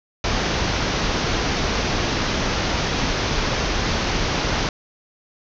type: low-pass noise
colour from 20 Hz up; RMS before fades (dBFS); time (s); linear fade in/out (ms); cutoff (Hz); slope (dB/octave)
pink; -22; 0.24-4.69; 2; 6300; 96
effects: none